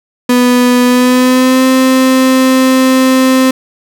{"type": "tone with pitch glide", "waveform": "35% pulse", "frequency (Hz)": [247.1, 260.4], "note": ["B3", "C4"], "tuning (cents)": [1, -8], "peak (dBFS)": -4, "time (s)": [0.29, 3.51], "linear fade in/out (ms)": 5, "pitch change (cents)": 91, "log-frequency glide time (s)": [0.85, 1.65], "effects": []}